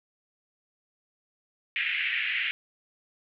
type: band-pass noise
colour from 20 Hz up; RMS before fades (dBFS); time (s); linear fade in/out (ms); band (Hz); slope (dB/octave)
pink; -29; 1.76-2.51; 0; 1800 to 2900; 48
effects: none